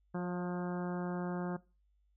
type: harmonic tone with a mistuned harmonic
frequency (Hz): 177.7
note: F3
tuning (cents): +30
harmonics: 1 / 2 / 3 / 4 / 5 / 6 / 7 / 8 / 9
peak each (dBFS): -35 / -41 / -45 / -47 / -49 / -51 / -52 / -53 / -54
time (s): 0.14-1.57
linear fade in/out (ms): 10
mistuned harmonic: 3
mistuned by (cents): +18
effects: noise-tail reverb RT60 0.3 s tail -20 dB re dry + added 50 Hz sine -69 dBFS peak until 2.16 s